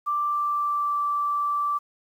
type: tone with pitch glide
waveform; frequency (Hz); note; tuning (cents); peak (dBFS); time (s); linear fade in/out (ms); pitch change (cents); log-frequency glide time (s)
sine; 1176 to 1165.9; D6 to D6; +2 to -13; -22; 0.06-1.79; 20; -15; 0.31-1.02
effects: 9-bit